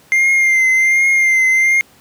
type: tone with vibrato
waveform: triangle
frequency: 2100 Hz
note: C7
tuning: 6 cents sharp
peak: -8 dBFS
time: 0.12-1.81 s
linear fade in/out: 0 ms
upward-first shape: triangle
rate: 1.3 Hz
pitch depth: 40 cents each way
effects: pink hiss -48 dBFS RMS until 2 s + high-pass 100 Hz 12 dB/octave